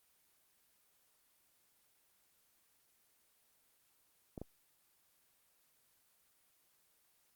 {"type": "clicks", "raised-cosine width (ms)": 2, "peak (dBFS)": -30, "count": 2, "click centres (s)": [4.378, 4.416], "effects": ["white hiss -73 dBFS RMS until 7.35 s", "Opus 24 kbps"]}